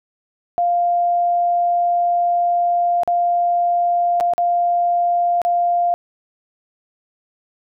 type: tone with dropouts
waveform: sine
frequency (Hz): 698.5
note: F5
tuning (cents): 0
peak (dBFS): -14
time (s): 0.58-5.94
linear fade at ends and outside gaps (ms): 0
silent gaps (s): 3.034-3.076 / 4.201-4.208 / 4.336-4.38 / 5.417-5.45
effects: none